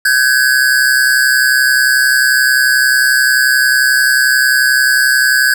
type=tone pair together; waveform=square; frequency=1529.9 / 1661.2 Hz; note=G6 / G#6; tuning=-43 / 0 cents; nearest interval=minor second; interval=143 cents; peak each=-12 dBFS; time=0.05-5.54 s; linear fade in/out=5 ms; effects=none